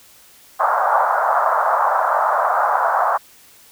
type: band-pass noise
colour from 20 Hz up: pink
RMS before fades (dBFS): -17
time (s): 0.59-3.18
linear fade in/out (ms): 20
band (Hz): 630 to 1400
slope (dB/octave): 48
effects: white hiss -48 dBFS RMS until 3.71 s